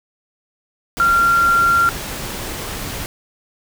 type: tone in noise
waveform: sine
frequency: 1380 Hz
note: F6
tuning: 21 cents flat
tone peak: -11 dBFS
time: 1-1.89 s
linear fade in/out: 0 ms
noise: pink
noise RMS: -27 dBFS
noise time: 0.97-3.06 s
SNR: +13 dB
effects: none